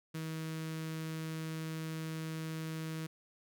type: tone with notch filter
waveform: sawtooth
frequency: 159.6 Hz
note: D#3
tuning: 44 cents sharp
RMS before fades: -40 dBFS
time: 0.14-3.07 s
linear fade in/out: 10 ms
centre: 750 Hz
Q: 1.3
effects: none